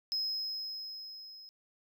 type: tone with level ramp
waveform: triangle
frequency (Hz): 5120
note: D#8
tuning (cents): +49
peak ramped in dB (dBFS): -28 to -48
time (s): 0.12-1.49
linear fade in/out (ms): 0
effects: tanh soft clip ceiling -25 dBFS